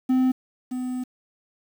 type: tone pair in turn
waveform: triangle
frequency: 257.5 / 252.6 Hz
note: C4 / B3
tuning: -28 / +39 cents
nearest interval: unison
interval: 33 cents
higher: first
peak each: -15 / -24 dBFS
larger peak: first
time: 0.09-0.32 / 0.71-1.04 s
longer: second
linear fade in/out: 10 ms
effects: 8-bit